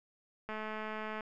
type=click train; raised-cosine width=0.5 ms; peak=-26 dBFS; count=156; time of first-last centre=0.49-1.208 s; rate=216 Hz; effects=none